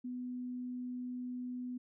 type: tone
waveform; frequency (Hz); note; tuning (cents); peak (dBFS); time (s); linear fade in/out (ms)
sine; 248.9; B3; +14; -38; 0.04-1.78; 10
effects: none